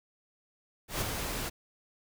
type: noise with ADSR envelope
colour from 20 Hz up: pink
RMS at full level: -30 dBFS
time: 0.88-1.5 s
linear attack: 140 ms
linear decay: 3 ms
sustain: -5 dB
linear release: 20 ms
effects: none